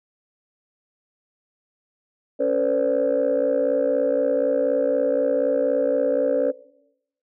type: tone cluster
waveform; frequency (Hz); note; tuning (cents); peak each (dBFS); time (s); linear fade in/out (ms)
sine; 279.2 / 454.9 / 512 / 576; C#4 / A#4 / C5 / D5; +13 / -42 / -38 / -34; -26 / -25 / -21 / -22; 2.39-6.52; 20
effects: noise-tail reverb RT60 0.8 s tail -19 dB re dry + tanh soft clip ceiling -12 dBFS